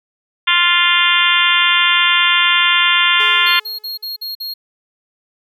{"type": "harmonic tone", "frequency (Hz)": 349.2, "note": "F4", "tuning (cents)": 0, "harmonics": [3, 4, 5, 6, 7, 8, 9, 10], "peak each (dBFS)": [-19, -19, -20, -18, -21, -18, -18, -18], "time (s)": [0.47, 3.6], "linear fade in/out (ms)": 10}
{"type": "tone with exponential decay", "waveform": "sawtooth", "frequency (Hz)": 426.8, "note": "G#4", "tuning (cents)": 47, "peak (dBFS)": -25, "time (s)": [3.2, 4.26], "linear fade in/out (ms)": 0, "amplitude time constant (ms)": 230}
{"type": "tone bursts", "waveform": "square", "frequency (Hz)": 4269, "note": "C8", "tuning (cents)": 34, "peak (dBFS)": -23, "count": 6, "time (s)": [3.46, 4.54], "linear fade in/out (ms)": 10, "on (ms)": 140, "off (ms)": 48}
{"effects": []}